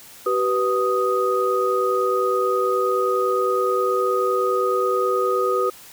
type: tone cluster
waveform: sine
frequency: 382.1 / 491.7 / 1246 Hz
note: G4 / B4 / D#6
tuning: -44 / -8 / +2 cents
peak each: -22 dBFS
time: 0.26-5.7 s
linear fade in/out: 5 ms
effects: white hiss -44 dBFS RMS until 5.92 s